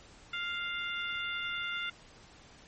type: harmonic tone with a mistuned harmonic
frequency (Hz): 698.5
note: F5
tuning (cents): 0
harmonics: 2 / 3 / 4 / 5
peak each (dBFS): -37 / -39 / -40 / -41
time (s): 0.33-1.9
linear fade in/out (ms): 5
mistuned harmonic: 5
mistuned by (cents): +16
effects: pink hiss -56 dBFS RMS until 2.67 s + MP3 32 kbps